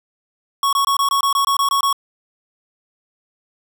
square tone bursts, 1108.7 Hz, C#6, in tune, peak -15 dBFS, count 11, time 0.63-1.928 s, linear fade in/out 2 ms, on 98 ms, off 22 ms, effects none

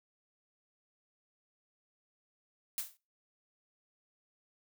blue noise with exponential decay, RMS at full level -32 dBFS, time 2.78-2.97 s, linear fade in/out 1 ms, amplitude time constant 40 ms, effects noise-tail reverb RT60 0.3 s tail -22 dB re dry

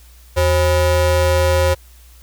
square ring-modulated tone, 226.7 Hz, A#3, 48 cents flat, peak -10 dBFS, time 0.36-1.75 s, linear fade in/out 20 ms, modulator 309 Hz, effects added 60 Hz sine -42 dBFS peak until 2.22 s + white hiss -50 dBFS RMS until 2.22 s

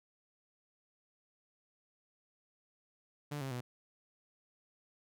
sawtooth tone with pitch steps, 146.6 / 134.43 / 123.28 Hz, D3 / C3 / B2, -3 / +47 / -3 cents, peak -34 dBFS, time 3.31-3.61 s, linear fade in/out 10 ms, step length 100 ms, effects none

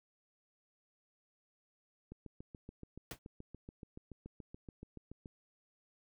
click train, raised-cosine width 3 ms, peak -35 dBFS, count 23, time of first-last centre 2.12-5.258 s, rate 7.01 Hz
pink noise with exponential decay, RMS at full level -39 dBFS, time 3.11-3.19 s, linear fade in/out 2 ms, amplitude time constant 17 ms
effects none

